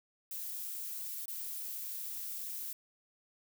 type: noise with dropouts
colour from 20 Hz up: violet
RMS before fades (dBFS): -41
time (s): 0.31-2.73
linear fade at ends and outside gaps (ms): 2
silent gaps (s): 1.257-1.28
effects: none